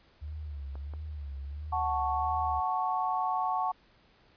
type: tone with vibrato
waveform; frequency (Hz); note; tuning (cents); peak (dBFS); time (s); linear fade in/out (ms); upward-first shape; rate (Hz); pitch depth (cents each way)
sine; 72.6; D2; -19; -36; 0.21-2.61; 20; sine; 1.5; 100
type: clicks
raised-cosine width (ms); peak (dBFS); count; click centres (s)
1; -34; 2; 0.755 / 0.937
type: chord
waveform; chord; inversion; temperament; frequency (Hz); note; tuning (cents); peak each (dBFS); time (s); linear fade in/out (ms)
sine; F# minor; none; equal; 740 / 880 / 1108.7; F#5 / A5 / C#6; 0 / 0 / 0; -31 / -32 / -32; 1.72-3.72; 10
effects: pink hiss -63 dBFS RMS until 4.36 s + resampled to 11025 Hz